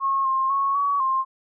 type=tone with pitch steps; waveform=sine; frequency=1087 / 1062 / 1101 / 1130 / 1058 Hz; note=C#6 / C6 / C#6 / C#6 / C6; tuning=-34 / +25 / -12 / +33 / +19 cents; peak=-19 dBFS; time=0-1.25 s; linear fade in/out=50 ms; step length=250 ms; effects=none